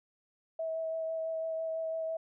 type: tone with vibrato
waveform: sine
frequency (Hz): 647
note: E5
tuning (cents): -32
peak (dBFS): -32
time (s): 0.59-2.17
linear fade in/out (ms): 5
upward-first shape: sine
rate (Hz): 6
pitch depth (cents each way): 12
effects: none